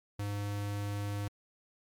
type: tone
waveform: square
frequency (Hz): 102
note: G#2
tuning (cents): -31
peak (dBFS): -34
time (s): 0.19-1.28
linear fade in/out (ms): 5
effects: MP3 96 kbps